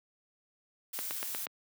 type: noise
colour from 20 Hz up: blue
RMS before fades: -38 dBFS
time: 0.93-1.46 s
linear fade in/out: 10 ms
type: click train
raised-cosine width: 0.3 ms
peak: -20 dBFS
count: 5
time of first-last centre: 0.99-1.468 s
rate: 8.37 Hz
effects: high-pass 200 Hz 12 dB/octave